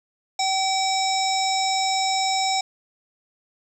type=harmonic tone; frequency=766 Hz; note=G5; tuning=40 cents flat; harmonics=1 / 3 / 5 / 7 / 9 / 10; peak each=-22 / -30 / -29 / -27 / -34 / -33 dBFS; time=0.39-2.61 s; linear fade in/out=5 ms; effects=9-bit